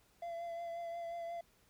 triangle tone with vibrato, 680 Hz, F5, 46 cents flat, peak -38 dBFS, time 0.22-1.41 s, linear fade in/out 5 ms, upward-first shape triangle, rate 5.6 Hz, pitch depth 26 cents each way, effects pink hiss -70 dBFS RMS until 1.69 s

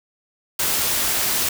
white noise, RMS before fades -21 dBFS, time 0.59-1.49 s, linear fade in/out 5 ms, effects none

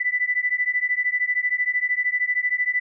sine beating tone pair, 1980 / 1993 Hz, B6 / B6, +4 / +15 cents, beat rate 13 Hz, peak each -23 / -23 dBFS, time 0-2.8 s, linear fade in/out 10 ms, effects none

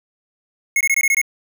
square tone bursts, 2172 Hz, C#7, 36 cents flat, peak -14 dBFS, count 7, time 0.76-1.215 s, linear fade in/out 2 ms, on 47 ms, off 21 ms, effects none

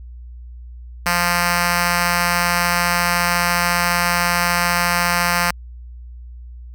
5% pulse tone with notch filter, 174.61 Hz, F3, in tune, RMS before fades -18 dBFS, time 1.06-5.51 s, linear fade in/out 2 ms, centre 360 Hz, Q 0.57, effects added 60 Hz sine -33 dBFS peak until 6.74 s

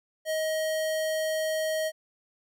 square tone, 630 Hz, D#5, 21 cents sharp, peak -27 dBFS, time 0.25-1.92 s, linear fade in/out 50 ms, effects none

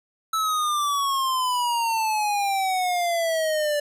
square exponential sweep, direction down, 1316 to 583 Hz, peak -22 dBFS, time 0.33-3.8 s, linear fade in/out 5 ms, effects resampled to 32000 Hz + 10-bit

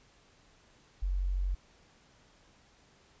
sine tone, 46.25 Hz, F#1, in tune, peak -28 dBFS, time 1.02-1.55 s, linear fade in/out 10 ms, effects pink hiss -63 dBFS RMS until 3.2 s + resampled to 16000 Hz

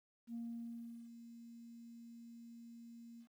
sine tone with ADSR envelope, 233.1 Hz, A#3, in tune, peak -40 dBFS, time 0.27-3.28 s, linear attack 72 ms, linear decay 740 ms, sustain -12 dB, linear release 79 ms, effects tanh soft clip ceiling -38 dBFS + 12-bit

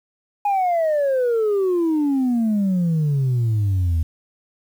sine exponential sweep, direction down, 830.6 to 79 Hz, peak -14 dBFS, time 0.45-4.03 s, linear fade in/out 5 ms, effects tanh soft clip ceiling -15 dBFS + 8-bit

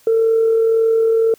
sine tone with amplitude modulation, 450.9 Hz, A4, 42 cents sharp, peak -9 dBFS, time 0.07-1.34 s, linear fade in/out 2 ms, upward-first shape sine, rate 41.9 Hz, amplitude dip 30%, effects tanh soft clip ceiling -7 dBFS + white hiss -52 dBFS RMS until 1.38 s

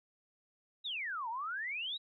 sine exponential two-way sweep, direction down then up, 3951 to 872 to 3951 Hz, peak -36 dBFS, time 0.84-1.98 s, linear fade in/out 20 ms, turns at 1.29 s, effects none

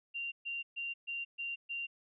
sine tone bursts, 2772 Hz, F7, 14 cents flat, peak -36 dBFS, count 6, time 0.14-1.87 s, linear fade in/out 20 ms, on 180 ms, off 130 ms, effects none

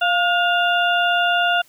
harmonic tone with a mistuned harmonic, 698.5 Hz, F5, in tune, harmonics 1 / 2 / 4 / 5, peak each -19 / -19 / -22 / -29 dBFS, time 0.01-1.62 s, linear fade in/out 10 ms, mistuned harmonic 2, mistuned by +47 cents, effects white hiss -54 dBFS RMS until 1.68 s

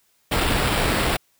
pink noise with sample-and-hold, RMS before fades -21 dBFS, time 0.31-1.17 s, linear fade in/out 10 ms, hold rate 6300 Hz, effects white hiss -64 dBFS RMS until 1.39 s

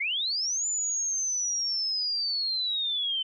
sine linear two-way sweep, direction up then down, 2050 to 7090 to 3046 Hz, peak -26 dBFS, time 0-3.23 s, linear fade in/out 10 ms, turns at 0.67 s, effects none

